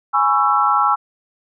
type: chord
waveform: sine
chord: C# minor seventh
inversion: second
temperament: just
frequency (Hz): 831.5 / 997.9 / 1108.7 / 1330.5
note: G#5 / B5 / C#6 / E6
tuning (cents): +2 / +18 / 0 / +16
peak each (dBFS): -18 / -22 / -19 / -16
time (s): 0.13-0.96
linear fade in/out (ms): 20
effects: none

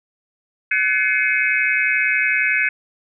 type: tone cluster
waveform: sine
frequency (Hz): 1513 / 1710 / 2126 / 2257 / 2539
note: F#6 / A6 / C7 / C#7 / D#7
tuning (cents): +38 / -50 / +27 / +31 / +34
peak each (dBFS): -22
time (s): 0.71-2.69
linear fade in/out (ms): 5
effects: none

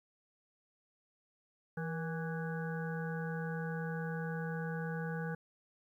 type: harmonic tone with a mistuned harmonic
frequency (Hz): 164.81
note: E3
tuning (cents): 0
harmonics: 1 / 3 / 5 / 7 / 9 / 10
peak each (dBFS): -37 / -43 / -48 / -54 / -46 / -49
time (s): 1.77-5.35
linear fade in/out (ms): 5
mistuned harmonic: 3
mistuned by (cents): -59
effects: 12-bit

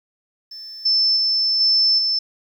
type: tone with level steps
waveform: sine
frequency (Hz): 5290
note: E8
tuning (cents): +5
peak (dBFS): -33 / -14 / -16 / -13 / -17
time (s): 0.51-2.19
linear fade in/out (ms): 5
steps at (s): 0.85 / 1.16 / 1.6 / 1.98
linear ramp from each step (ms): 10
effects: 9-bit

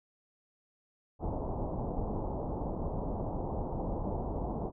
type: low-pass noise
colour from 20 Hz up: pink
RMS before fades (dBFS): -35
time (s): 1.19-4.72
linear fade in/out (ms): 50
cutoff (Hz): 940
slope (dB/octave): 48
effects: none

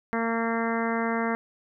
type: harmonic tone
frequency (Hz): 228.9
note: A#3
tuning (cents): -31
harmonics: 1 / 2 / 3 / 4 / 5 / 6 / 7 / 8 / 9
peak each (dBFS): -28 / -31 / -33 / -34 / -35 / -36 / -36 / -37 / -38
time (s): 0.13-1.35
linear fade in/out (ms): 0
effects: none

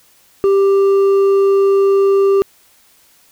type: tone with hard clipping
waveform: sine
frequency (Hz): 393.4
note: G4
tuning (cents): +6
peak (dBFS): -10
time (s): 0.44-2.42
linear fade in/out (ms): 0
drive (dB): 4
effects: white hiss -51 dBFS RMS until 3.31 s

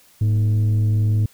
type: tone with frequency modulation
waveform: sine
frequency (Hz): 105.8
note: G#2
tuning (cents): +33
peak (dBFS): -12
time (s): 0.21-1.26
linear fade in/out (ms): 5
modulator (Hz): 130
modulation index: 0.24
effects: tanh soft clip ceiling -14 dBFS + white hiss -53 dBFS RMS until 1.33 s

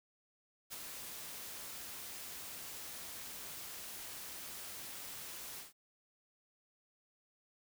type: noise with ADSR envelope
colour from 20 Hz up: white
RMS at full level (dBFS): -44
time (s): 0.7-5.73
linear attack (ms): 29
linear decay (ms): 23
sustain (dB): -3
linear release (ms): 150
effects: none

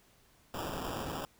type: noise with sample-and-hold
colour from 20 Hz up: blue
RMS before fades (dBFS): -38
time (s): 0.54-1.25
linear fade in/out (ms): 0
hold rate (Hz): 2100
effects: pink hiss -65 dBFS RMS until 1.39 s

